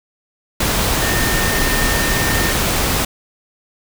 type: tone in noise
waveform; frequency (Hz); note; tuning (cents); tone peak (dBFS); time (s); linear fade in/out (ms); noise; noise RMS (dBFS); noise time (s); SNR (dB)
sine; 1820; A#6; -42; -22; 1.02-2.52; 5; pink; -17; 0.6-3.05; -8
effects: none